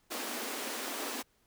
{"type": "high-pass noise", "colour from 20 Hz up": "pink", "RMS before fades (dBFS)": -38, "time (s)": [0.1, 1.23], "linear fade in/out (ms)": 20, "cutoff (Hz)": 220, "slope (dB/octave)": 96, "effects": ["pink hiss -71 dBFS RMS until 1.46 s"]}